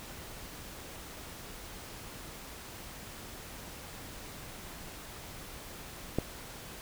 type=click; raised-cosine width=2 ms; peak=-14 dBFS; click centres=6.186 s; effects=pink hiss -46 dBFS RMS until 6.81 s